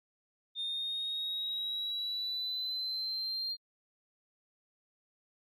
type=linear sweep; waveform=sine; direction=up; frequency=3638 to 4206 Hz; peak=-32 dBFS; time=0.55-3.57 s; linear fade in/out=50 ms; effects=tanh soft clip ceiling -30 dBFS + AAC 64 kbps

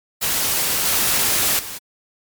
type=noise with level steps; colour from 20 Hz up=white; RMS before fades=-20 / -18 / -31 dBFS; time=0.21-1.79 s; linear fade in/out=20 ms; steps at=0.85 / 1.59 s; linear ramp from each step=2 ms; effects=MP3 96 kbps

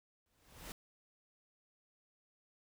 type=noise with exponential growth; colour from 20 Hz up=pink; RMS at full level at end=-44 dBFS; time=0.26-0.72 s; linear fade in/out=1 ms; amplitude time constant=100 ms; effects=none

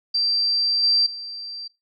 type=tone with level steps; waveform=sine; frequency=4699 Hz; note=D8; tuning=in tune; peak=-18 / -15 / -31 dBFS; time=0.14-1.68 s; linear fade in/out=10 ms; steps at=0.83 / 1.06 s; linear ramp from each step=5 ms; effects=noise-tail reverb RT60 0.2 s tail -19 dB re dry

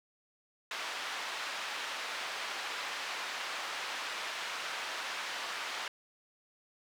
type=band-pass noise; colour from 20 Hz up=pink; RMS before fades=-39 dBFS; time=0.71-5.88 s; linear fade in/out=2 ms; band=990 to 4200 Hz; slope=12 dB/octave; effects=none

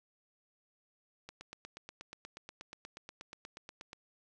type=click train; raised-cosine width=0.2 ms; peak=-29 dBFS; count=23; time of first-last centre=1.29-3.931 s; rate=8.33 Hz; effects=none

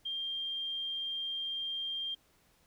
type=tone; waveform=sine; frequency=3191 Hz; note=G7; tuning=30 cents sharp; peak=-34 dBFS; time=0.05-2.15 s; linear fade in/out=10 ms; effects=pink hiss -68 dBFS RMS until 2.66 s

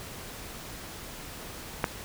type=click; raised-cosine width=0.5 ms; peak=-9 dBFS; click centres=1.842 s; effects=pink hiss -42 dBFS RMS until 2.04 s

